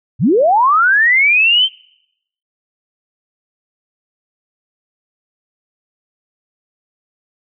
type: linear sweep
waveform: sine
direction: up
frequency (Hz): 91.8 to 3159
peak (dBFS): -8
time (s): 0.19-1.69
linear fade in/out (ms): 50
effects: noise-tail reverb RT60 0.8 s tail -25 dB re dry